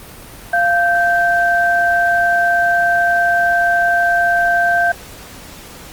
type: tone pair together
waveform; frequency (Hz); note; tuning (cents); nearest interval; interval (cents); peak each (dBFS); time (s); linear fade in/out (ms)
sine; 694.4 / 1561; F5 / G6; -10 / -8; octave + major second; 1402; -14; 0.53-4.92; 5
effects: pink hiss -36 dBFS RMS until 5.92 s + Opus 32 kbps